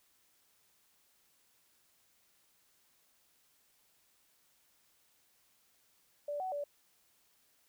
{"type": "tone with pitch steps", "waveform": "sine", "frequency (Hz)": [583, 749, 578], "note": ["D5", "F#5", "D5"], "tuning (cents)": [-13, 21, -28], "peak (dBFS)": -35, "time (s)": [6.28, 6.64], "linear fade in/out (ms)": 5, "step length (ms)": 120, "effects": ["white hiss -71 dBFS RMS until 7.68 s"]}